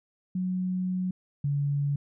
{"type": "tone pair in turn", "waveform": "sine", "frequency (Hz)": [183.9, 142.63], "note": ["F#3", "C#3"], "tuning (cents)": [-10, 50], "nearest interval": "major third", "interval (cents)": 440, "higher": "first", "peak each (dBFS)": [-26, -24], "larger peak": "second", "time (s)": [[0.35, 1.11], [1.44, 1.96]], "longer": "first", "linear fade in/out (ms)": 5, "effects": []}